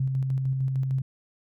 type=tone with tremolo; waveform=sine; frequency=132.9 Hz; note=C3; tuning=27 cents sharp; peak=-22 dBFS; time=0-1.02 s; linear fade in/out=5 ms; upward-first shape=square; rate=6.6 Hz; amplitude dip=30%; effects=none